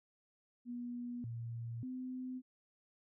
sine tone with pitch steps, 242.3 / 116.5 / 255.3 Hz, B3 / A#2 / C4, -33 / -1 / -42 cents, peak -40 dBFS, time 0.65-2.42 s, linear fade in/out 50 ms, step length 590 ms, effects none

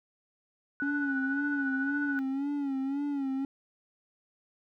sine tone with tremolo, 1480 Hz, F#6, in tune, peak -30 dBFS, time 0.8-2.19 s, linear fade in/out 0 ms, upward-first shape sine, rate 14 Hz, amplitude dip 45%
triangle tone with vibrato, 277.2 Hz, C#4, in tune, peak -27 dBFS, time 0.82-3.45 s, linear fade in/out 2 ms, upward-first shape sine, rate 1.9 Hz, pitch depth 74 cents each way
effects none

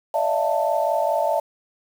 sine tone cluster, 580 / 639 / 684 / 887 Hz, D5 / D#5 / F5 / A5, -22 / +46 / -36 / +14 cents, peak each -24 dBFS, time 0.14-1.4 s, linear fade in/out 5 ms, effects 7-bit

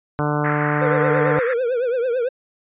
harmonic tone, 148.4 Hz, D3, 18 cents sharp, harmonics 1 / 2 / 3 / 4 / 5 / 6 / 7 / 8 / 9 / 10, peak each -22 / -25 / -27 / -28 / -29 / -30 / -30 / -31 / -32 / -32 dBFS, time 0.19-1.39 s, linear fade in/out 0 ms
pink band-pass noise, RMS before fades -27 dBFS, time 0.44-1.54 s, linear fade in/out 5 ms, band 1300 to 2000 Hz, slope 48 dB/octave
triangle tone with vibrato, 491.8 Hz, B4, 7 cents flat, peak -16 dBFS, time 0.81-2.29 s, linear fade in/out 10 ms, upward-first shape triangle, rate 9 Hz, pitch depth 140 cents each way
effects resampled to 8000 Hz

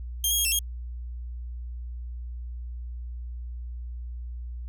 10% pulse tone with pitch steps, 3203 / 3285 / 3258 / 2689 / 3255 Hz, G7 / G#7 / G#7 / E7 / G#7, +37 / -20 / -34 / +34 / -36 cents, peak -15 dBFS, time 0.24-0.59 s, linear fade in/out 2 ms, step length 70 ms, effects added 60 Hz sine -33 dBFS peak until 4.68 s

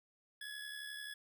25% pulse tone with amplitude modulation, 1693 Hz, G#6, 33 cents sharp, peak -38 dBFS, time 0.41-1.14 s, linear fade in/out 5 ms, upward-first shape sine, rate 71.5 Hz, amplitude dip 50%, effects none

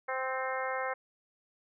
harmonic tone with a mistuned harmonic, 261 Hz, C4, 4 cents flat, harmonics 2 / 3 / 4 / 5 / 6 / 7 / 8, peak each -36 / -38 / -39 / -40 / -41 / -41 / -42 dBFS, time 0.08-0.94 s, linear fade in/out 10 ms, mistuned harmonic 8, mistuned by +29 cents, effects none

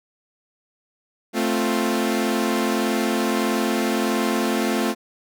sawtooth chord, F major, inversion first, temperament equal, 220 / 261.6 / 349.2 Hz, A3 / C4 / F4, 0 / 0 / 0 cents, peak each -19 / -21 / -21 dBFS, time 1.33-4.95 s, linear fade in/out 50 ms, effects none

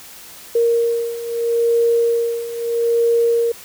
sine beating tone pair, 466.2 / 466.97 Hz, A#4 / A#4, 0 / +3 cents, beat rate 0.77 Hz, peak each -20 / -16 dBFS, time 0.55-3.52 s, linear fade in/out 5 ms, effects white hiss -39 dBFS RMS until 3.64 s

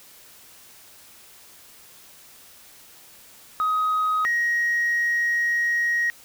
sine tone pair in turn, 1259 / 1886.4 Hz, D#6 / A#6, +20 / +20 cents, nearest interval perfect fifth, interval 700 cents, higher second, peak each -18 dBFS, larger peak neither, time 3.6-4.25 / 4.25-6.1 s, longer second, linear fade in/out 0 ms, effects tanh soft clip ceiling -17 dBFS + white hiss -49 dBFS RMS until 6.24 s

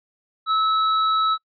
square tone, 1300 Hz, E6, 24 cents flat, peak -18 dBFS, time 0.46-1.38 s, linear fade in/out 50 ms, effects noise-tail reverb RT60 0.1 s tail -24 dB re dry + resampled to 11025 Hz

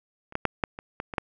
clicks, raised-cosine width 0.5 ms, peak -29 / -12 / -6 / -8 / -22 / -16 / -20 / -9 dBFS, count 8, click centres 0.324 / 0.354 / 0.453 / 0.638 / 0.789 / 1.001 / 1.138 / 1.182 s, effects none

